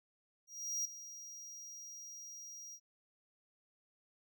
square tone with ADSR envelope, 5720 Hz, F8, 41 cents sharp, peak -34 dBFS, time 0.47-2.8 s, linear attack 380 ms, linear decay 6 ms, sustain -14 dB, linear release 62 ms, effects none

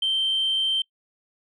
sine tone, 3126 Hz, G7, 6 cents flat, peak -19 dBFS, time 0.02-0.82 s, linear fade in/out 5 ms, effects noise-tail reverb RT60 0.1 s tail -25 dB re dry + tanh soft clip ceiling -17 dBFS

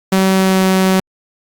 sawtooth tone with pitch glide, 190.4 to 188.65 Hz, F#3 to F#3, +50 to +34 cents, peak -6 dBFS, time 0.12-1 s, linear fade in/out 5 ms, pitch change -16 cents, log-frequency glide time 0.3-0.62 s, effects Opus 48 kbps

